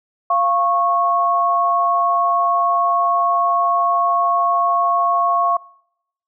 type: tone pair together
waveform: sine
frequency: 693.4 / 1100 Hz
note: F5 / C#6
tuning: -13 / -14 cents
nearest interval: minor sixth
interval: 799 cents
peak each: -18 / -15 dBFS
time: 0.3-5.57 s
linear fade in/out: 5 ms
effects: noise-tail reverb RT60 0.8 s tail -25 dB re dry